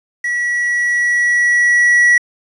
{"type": "tone with level ramp", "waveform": "triangle", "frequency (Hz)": 1934, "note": "B6", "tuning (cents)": -37, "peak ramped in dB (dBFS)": [-14, -5], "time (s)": [0.24, 2.18], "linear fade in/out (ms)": 5, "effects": ["resampled to 24000 Hz", "7-bit"]}